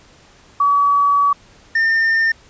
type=tone pair in turn; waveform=sine / triangle; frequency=1139 / 1808 Hz; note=C#6 / A6; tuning=+47 / +47 cents; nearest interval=minor sixth; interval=800 cents; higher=second; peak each=-11 dBFS; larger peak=neither; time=0.6-1.33 / 1.75-2.32 s; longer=first; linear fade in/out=5 ms; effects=pink hiss -48 dBFS RMS until 2.49 s + resampled to 16000 Hz